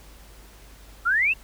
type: exponential sweep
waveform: sine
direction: up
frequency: 1318.5 to 2793 Hz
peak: -18 dBFS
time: 1.05-1.34 s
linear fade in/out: 20 ms
effects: added 50 Hz sine -47 dBFS peak until 1.43 s + pink hiss -51 dBFS RMS until 1.43 s